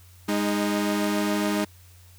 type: tone pair together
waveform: sawtooth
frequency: 205 / 311.1 Hz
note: G#3 / D#4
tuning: -22 / 0 cents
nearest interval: perfect fifth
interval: 722 cents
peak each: -21 / -22 dBFS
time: 0.28-1.65 s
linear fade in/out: 10 ms
effects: added 90 Hz sine -49 dBFS peak until 2.18 s + white hiss -56 dBFS RMS until 2.18 s